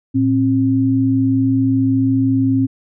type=tone pair together; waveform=sine; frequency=112.3 / 267.1 Hz; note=A2 / C4; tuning=+36 / +36 cents; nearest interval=octave + minor third; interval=1500 cents; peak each=-18 / -13 dBFS; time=0.14-2.67 s; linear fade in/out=20 ms; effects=none